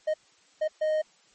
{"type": "tone bursts at uneven times", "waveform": "triangle", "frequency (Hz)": 620, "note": "D#5", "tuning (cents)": -6, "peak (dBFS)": -21, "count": 3, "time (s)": [[0.07, 0.14], [0.61, 0.68], [0.81, 1.02]], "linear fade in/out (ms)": 10, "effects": ["white hiss -61 dBFS RMS until 1.34 s", "MP3 32 kbps"]}